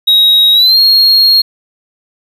triangle tone with pitch glide, 3802 to 4268 Hz, A#7 to C8, +33 to +34 cents, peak -3 dBFS, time 0.07-1.42 s, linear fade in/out 10 ms, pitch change +201 cents, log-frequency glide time 0.53-0.79 s, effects 7-bit

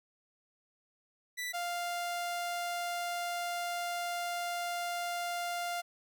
sawtooth tone pair in turn, 1975.5 / 698.4 Hz, B6 / F5, 0 / 0 cents, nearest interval octave + tritone, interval 1800 cents, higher first, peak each -32 / -30 dBFS, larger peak second, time 1.37-1.53 / 1.53-5.82 s, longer second, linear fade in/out 20 ms, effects none

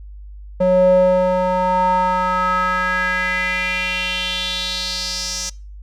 square tone with band-pass filter sweep, 183.2 Hz, F#3, 17 cents flat, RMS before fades -18 dBFS, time 0.6-5.5 s, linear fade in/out 10 ms, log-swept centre 470 to 6000 Hz, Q 4.1, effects noise-tail reverb RT60 0.4 s tail -26 dB re dry + added 50 Hz sine -33 dBFS peak until 5.82 s

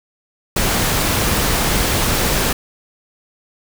pink noise, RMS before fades -17 dBFS, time 0.56-2.53 s, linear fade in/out 5 ms, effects none

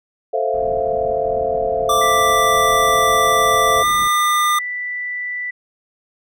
sine chord, F major seventh, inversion first, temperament equal, 440 / 523.3 / 659.3 / 698.5 Hz, A4 / C5 / E5 / F5, 0 / 0 / 0 / 0 cents, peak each -22 dBFS, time 0.33-3.83 s, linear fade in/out 10 ms
pink low-pass noise, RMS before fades -35 dBFS, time 0.54-4.08 s, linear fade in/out 5 ms, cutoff 490 Hz, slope 12 dB/octave
square tone with pitch glide, 1174.7 to 1206.3 Hz, D6 to D6, 0 to +46 cents, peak -15 dBFS, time 1.89-4.59 s, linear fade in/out 5 ms, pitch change +46 cents, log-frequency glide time 3.79-3.86 s
sine tone, 1975.5 Hz, B6, in tune, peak -22 dBFS, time 2.01-5.51 s, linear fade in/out 10 ms
effects none

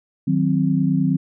sine chord, C diminished, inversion first, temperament equal, 155.56 / 185 / 261.6 Hz, Eb3 / Gb3 / C4, 0 / 0 / 0 cents, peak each -20 dBFS, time 0.27-1.17 s, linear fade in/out 10 ms, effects none

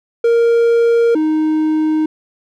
triangle tone pair in turn, 466.2 / 311.2 Hz, A#4 / D#4, 0 / 0 cents, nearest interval perfect fifth, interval 700 cents, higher first, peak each -7 / -10 dBFS, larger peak first, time 0.24-1.15 / 1.15-2.06 s, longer neither, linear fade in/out 5 ms, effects none

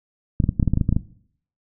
clicks, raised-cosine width 5 ms, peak -6 dBFS, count 12, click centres 0.402 / 0.44 / 0.491 / 0.598 / 0.628 / 0.677 / 0.736 / 0.774 / 0.812 / 0.891 / 0.926 / 0.965 s, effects noise-tail reverb RT60 0.6 s tail -18 dB re dry

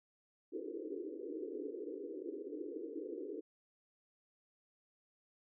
white band-pass noise, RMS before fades -44 dBFS, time 0.52-3.41 s, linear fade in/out 20 ms, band 280 to 480 Hz, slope 96 dB/octave, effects none

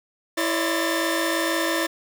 sawtooth tone cluster, 330.7 / 559 / 605 / 1034 / 1786 Hz, E4 / C#5 / D#5 / C6 / A6, +6 / +14 / -49 / -21 / +25 cents, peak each -21 / -25 / -28 / -29 / -24 dBFS, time 0.37-1.87 s, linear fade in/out 10 ms, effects 9-bit

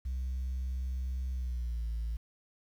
sine tone with pitch glide, 64.3 to 56.3 Hz, C2 to A1, -30 to +40 cents, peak -30 dBFS, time 0.05-2.17 s, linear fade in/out 10 ms, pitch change -230 cents, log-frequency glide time 1.31-1.89 s, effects tanh soft clip ceiling -30 dBFS + 10-bit

